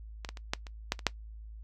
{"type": "clicks", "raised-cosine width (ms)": 0.2, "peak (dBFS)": [-20, -21, -27, -11, -28, -10, -25, -6], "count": 8, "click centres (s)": [0.248, 0.29, 0.372, 0.535, 0.668, 0.921, 0.992, 1.067], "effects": ["noise-tail reverb RT60 0.1 s tail -20 dB re dry", "added 54 Hz sine -43 dBFS peak until 1.63 s"]}